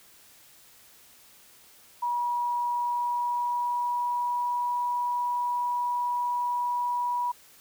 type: tone with pitch glide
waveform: sine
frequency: 964 to 972.4 Hz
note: B5 to B5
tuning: -42 to -27 cents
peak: -25 dBFS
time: 2.02-7.32 s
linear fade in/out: 10 ms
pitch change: +15 cents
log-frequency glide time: 2.7-4.71 s
effects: white hiss -55 dBFS RMS until 7.6 s